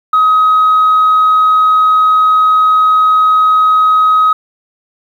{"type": "tone", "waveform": "sine", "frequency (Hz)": 1265, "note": "D#6", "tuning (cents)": 28, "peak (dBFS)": -4, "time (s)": [0.13, 4.33], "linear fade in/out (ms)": 5, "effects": ["tanh soft clip ceiling -3 dBFS", "7-bit"]}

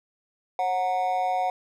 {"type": "tone with amplitude modulation", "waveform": "triangle", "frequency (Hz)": 736, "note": "F#5", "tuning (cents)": -9, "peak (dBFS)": -17, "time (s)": [0.59, 1.5], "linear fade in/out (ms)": 2, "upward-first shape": "sine", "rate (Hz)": 195, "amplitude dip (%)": 80, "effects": []}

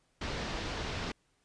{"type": "low-pass noise", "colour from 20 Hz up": "pink", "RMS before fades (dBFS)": -37, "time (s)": [0.21, 1.12], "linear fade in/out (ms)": 5, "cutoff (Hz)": 5300, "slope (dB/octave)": 24, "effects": ["pink hiss -73 dBFS RMS until 1.44 s", "resampled to 22050 Hz"]}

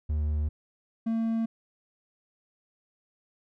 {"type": "tone pair in turn", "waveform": "triangle", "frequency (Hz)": [75.5, 226.2], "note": ["D2", "A3"], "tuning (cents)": [48, 48], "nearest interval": "octave + perfect fifth", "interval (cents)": 1900, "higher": "second", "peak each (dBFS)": -23, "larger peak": "neither", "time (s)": [[0.09, 0.49], [1.06, 1.46]], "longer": "neither", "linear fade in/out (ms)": 10, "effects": []}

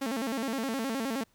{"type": "tone with vibrato", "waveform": "sawtooth", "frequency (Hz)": 246.9, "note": "B3", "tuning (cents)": 0, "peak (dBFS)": -26, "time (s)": [0.01, 1.24], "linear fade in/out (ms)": 10, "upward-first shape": "square", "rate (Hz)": 9.6, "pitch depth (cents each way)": 170, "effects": ["pink hiss -68 dBFS RMS until 1.34 s"]}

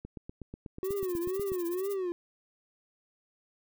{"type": "click train", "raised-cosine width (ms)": 3, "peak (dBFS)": -28, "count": 13, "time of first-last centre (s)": [0.05, 1.519], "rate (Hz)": 8.17}
{"type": "tone with vibrato", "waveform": "triangle", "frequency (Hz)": 369.7, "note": "F#4", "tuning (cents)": -1, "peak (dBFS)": -28, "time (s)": [0.83, 2.12], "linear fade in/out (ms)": 0, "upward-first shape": "triangle", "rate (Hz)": 2.1, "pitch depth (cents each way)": 170}
{"type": "noise with tremolo", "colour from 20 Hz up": "violet", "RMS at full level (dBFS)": -42, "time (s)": [0.84, 1.96], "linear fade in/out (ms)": 5, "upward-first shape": "sine", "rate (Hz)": 16, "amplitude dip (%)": 95}
{"effects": []}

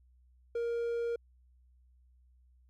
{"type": "tone", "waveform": "triangle", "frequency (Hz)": 469.1, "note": "A#4", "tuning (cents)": 11, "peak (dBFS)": -29, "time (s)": [0.55, 1.16], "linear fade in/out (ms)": 5, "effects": ["added 62 Hz sine -61 dBFS peak until 2.69 s"]}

